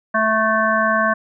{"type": "harmonic tone", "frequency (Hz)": 219.5, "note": "A3", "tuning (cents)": -4, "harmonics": [1, 3, 5, 7, 8], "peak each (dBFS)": [-24, -20, -19, -20, -24], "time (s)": [0.14, 1.14], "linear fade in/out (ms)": 10, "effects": []}